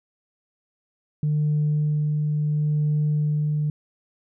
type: tone with tremolo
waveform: sine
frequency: 150.2 Hz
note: D3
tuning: 39 cents sharp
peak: -17 dBFS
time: 1.23-3.7 s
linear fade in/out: 2 ms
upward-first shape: sine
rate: 0.73 Hz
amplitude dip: 25%
effects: tanh soft clip ceiling -16 dBFS